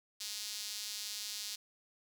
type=tone with high-pass filter; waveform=sawtooth; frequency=208.7 Hz; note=G#3; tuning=9 cents sharp; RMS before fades=-42 dBFS; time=0.2-1.56 s; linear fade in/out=10 ms; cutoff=4500 Hz; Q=1.8; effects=none